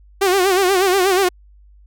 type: tone with vibrato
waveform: sawtooth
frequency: 378 Hz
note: F#4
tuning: 37 cents sharp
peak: -9 dBFS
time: 0.21-1.29 s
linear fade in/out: 10 ms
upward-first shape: sine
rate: 8.3 Hz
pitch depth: 100 cents each way
effects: added 50 Hz sine -44 dBFS peak until 1.86 s